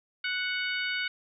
harmonic tone, 740 Hz, F#5, in tune, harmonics 2 / 3 / 4 / 5 / 6, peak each -32 / -33 / -36 / -40 / -42 dBFS, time 0.24-1.08 s, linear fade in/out 5 ms, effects none

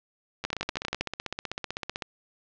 two click trains, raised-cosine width 0.2 ms, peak -10 / -14 dBFS, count 8 / 26, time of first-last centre 0.45-1.01 / 0.44-2.022 s, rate 12.5 / 15.8 Hz, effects low-pass 5000 Hz 12 dB/octave

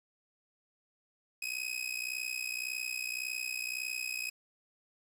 sawtooth tone with amplitude modulation, 2532 Hz, D#7, 30 cents sharp, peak -28 dBFS, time 1.42-4.3 s, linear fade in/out 5 ms, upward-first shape sine, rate 61.8 Hz, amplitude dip 85%, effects resampled to 32000 Hz + 9-bit

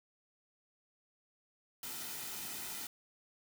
white noise with comb filter, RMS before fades -43 dBFS, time 1.83-2.87 s, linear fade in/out 2 ms, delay 1.8 ms, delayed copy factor -0.5, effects none

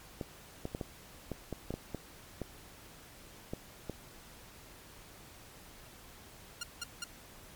clicks, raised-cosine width 2 ms, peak -23 dBFS, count 12, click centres 0.212 / 0.654 / 0.749 / 0.812 / 1.317 / 1.527 / 1.706 / 1.74 / 1.947 / 2.417 / 3.535 / 3.897 s
10% pulse tone bursts, 1406 Hz, F6, 11 cents sharp, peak -28 dBFS, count 3, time 6.61-7.042 s, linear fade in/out 5 ms, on 24 ms, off 180 ms
effects pink hiss -54 dBFS RMS until 7.55 s + MP3 96 kbps

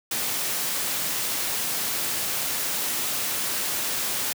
white noise, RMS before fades -27 dBFS, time 0.11-4.33 s, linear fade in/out 5 ms, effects high-pass 100 Hz 12 dB/octave

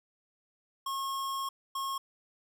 square tone bursts at uneven times, 1085 Hz, C#6, 37 cents flat, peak -33 dBFS, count 2, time 0.86-1.49 / 1.75-1.98 s, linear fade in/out 5 ms, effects none

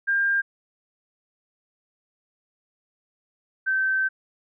sine tone pair in turn, 1600 / 1547.3 Hz, G6 / G6, +35 / -23 cents, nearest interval minor second, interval 58 cents, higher first, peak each -19 / -20 dBFS, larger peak first, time 0.07-0.42 / 3.66-4.09 s, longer second, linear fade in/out 20 ms, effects none

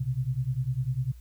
sine beating tone pair, 123.47 / 133.47 Hz, B2 / C3, 0 / +35 cents, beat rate 10 Hz, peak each -29 dBFS, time 0-1.12 s, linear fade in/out 10 ms, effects added 60 Hz sine -44 dBFS peak until 1.2 s + white hiss -64 dBFS RMS until 1.2 s

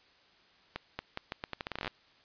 accelerating click train, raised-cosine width 0.3 ms, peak -19 dBFS, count 17, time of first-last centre 0.76-1.878 s, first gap 230 ms, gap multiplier 0.8, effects white hiss -63 dBFS RMS until 2.24 s + resampled to 11025 Hz

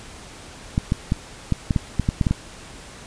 clicks, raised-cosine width 5 ms, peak -6 dBFS, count 11, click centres 0.779 / 0.921 / 1.121 / 1.523 / 1.708 / 1.762 / 1.997 / 2.089 / 2.212 / 2.268 / 2.31 s, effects pink hiss -41 dBFS RMS until 3.06 s + resampled to 22050 Hz

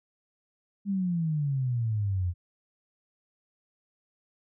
sine exponential sweep, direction down, 204.2 to 85.8 Hz, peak -25 dBFS, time 0.85-2.34 s, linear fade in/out 50 ms, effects none

